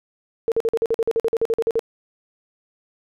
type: tone bursts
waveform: sine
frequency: 454.8 Hz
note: A#4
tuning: 43 cents flat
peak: -16 dBFS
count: 16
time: 0.48-1.793 s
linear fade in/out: 0 ms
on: 38 ms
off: 47 ms
effects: none